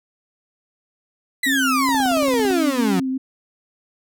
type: exponential sweep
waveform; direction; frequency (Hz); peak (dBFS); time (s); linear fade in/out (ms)
35% pulse; down; 2025 to 174.61; -16; 1.43-3; 5
type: tone with vibrato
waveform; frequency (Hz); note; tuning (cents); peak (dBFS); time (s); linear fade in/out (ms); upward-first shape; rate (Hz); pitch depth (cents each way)
sine; 266.7; C4; +33; -20; 1.46-3.18; 10; triangle; 2.9; 49
type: click train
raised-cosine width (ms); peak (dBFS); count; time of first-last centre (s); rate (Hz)
1; -19; 12; 1.89-2.508; 17.8
effects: none